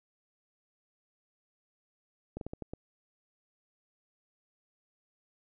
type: slowing click train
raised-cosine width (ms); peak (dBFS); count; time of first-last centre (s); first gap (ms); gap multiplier
2; -25; 6; 2.37-2.735; 42; 1.28
effects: none